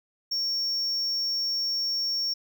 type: tone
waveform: triangle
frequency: 5500 Hz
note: F8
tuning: 27 cents flat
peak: -24 dBFS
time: 0.31-2.34 s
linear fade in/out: 10 ms
effects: none